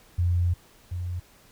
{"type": "tone pair in turn", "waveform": "sine", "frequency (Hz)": [87.6, 88.82], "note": ["F2", "F2"], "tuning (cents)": [6, 30], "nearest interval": "unison", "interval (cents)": 24, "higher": "second", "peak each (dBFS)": [-20, -28], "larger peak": "first", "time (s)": [[0.18, 0.54], [0.91, 1.2]], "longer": "first", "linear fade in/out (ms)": 10, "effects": ["pink hiss -56 dBFS RMS until 1.51 s"]}